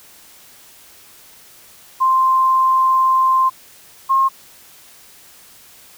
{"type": "tone pair in turn", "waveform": "sine", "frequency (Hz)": [1047, 1072.1], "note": ["C6", "C6"], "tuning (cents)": [1, 42], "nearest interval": "unison", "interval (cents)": 41, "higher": "second", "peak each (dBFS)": -11, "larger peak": "neither", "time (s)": [[2, 3.5], [4.09, 4.29]], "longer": "first", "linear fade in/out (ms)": 20, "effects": ["white hiss -45 dBFS RMS until 5.97 s"]}